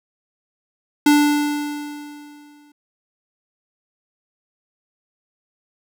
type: tone with exponential decay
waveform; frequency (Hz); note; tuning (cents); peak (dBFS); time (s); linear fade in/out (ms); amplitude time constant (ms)
square; 293.7; D4; 0; -10; 1.06-2.72; 5; 360
effects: none